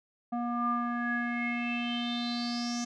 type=tone with low-pass filter sweep; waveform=square; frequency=239.2 Hz; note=A#3; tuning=45 cents sharp; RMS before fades=-32 dBFS; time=0.32-2.85 s; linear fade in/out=10 ms; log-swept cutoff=910 to 6200 Hz; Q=8.8; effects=none